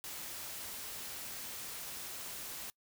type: noise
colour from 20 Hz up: white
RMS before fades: -44 dBFS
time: 0.04-2.7 s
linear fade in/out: 0 ms
effects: noise-tail reverb RT60 0.1 s tail -24 dB re dry